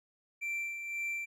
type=tone with tremolo; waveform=triangle; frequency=2349 Hz; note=D7; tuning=in tune; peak=-31 dBFS; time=0.41-1.26 s; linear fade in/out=20 ms; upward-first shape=sine; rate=1.9 Hz; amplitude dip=50%; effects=none